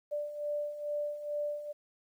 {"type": "beating tone pair", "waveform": "sine", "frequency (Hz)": [587.3, 589.6], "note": ["D5", "D5"], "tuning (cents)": [0, 7], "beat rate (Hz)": 2.3, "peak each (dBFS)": [-40, -34], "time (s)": [0.11, 1.73], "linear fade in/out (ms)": 20, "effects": ["11-bit"]}